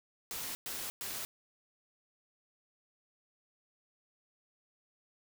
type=noise bursts; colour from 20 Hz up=white; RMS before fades=-40 dBFS; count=3; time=0.31-1.25 s; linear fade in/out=0 ms; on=240 ms; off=110 ms; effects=none